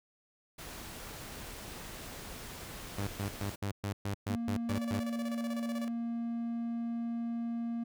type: noise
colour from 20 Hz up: pink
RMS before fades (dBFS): -45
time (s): 0.58-3.56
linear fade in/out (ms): 10
type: tone bursts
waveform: sawtooth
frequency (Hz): 100.4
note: G2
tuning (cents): +42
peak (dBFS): -29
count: 10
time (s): 2.98-5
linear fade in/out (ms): 5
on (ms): 94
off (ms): 120
type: tone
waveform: triangle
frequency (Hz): 233.1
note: A#3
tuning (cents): 0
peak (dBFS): -31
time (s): 4.29-7.84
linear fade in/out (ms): 10
type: tone with tremolo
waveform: sawtooth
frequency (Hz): 577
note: D5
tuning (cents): -31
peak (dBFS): -36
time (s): 4.69-5.88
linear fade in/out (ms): 0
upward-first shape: square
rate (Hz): 16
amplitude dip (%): 70
effects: none